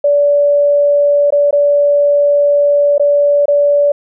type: tone with dropouts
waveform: sine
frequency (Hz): 577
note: D5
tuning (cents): -31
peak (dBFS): -7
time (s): 0.04-3.92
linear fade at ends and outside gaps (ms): 5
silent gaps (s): 1.305-1.323 / 1.509-1.527 / 2.981-2.996 / 3.457-3.481
effects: none